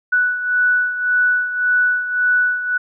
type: beating tone pair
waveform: sine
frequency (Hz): 1480 / 1481.8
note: F#6 / F#6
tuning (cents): 0 / +2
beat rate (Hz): 1.8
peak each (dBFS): -15 / -21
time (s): 0.12-2.78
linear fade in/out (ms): 10
effects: none